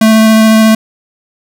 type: tone with vibrato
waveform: square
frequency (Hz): 220.1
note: A3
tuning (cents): +1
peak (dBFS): -4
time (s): 0.01-0.75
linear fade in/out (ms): 5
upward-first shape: sine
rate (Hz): 14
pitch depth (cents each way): 9
effects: none